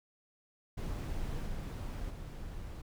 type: noise with level steps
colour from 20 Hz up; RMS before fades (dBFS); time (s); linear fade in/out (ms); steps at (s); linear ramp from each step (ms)
brown; -37 / -39 / -43; 0.77-2.82; 10; 1.46 / 2.09; 20
effects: none